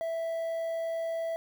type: tone with quantisation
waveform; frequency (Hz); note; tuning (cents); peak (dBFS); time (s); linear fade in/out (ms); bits
triangle; 659.3; E5; 0; -28; 0.01-1.36; 0; 9
effects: none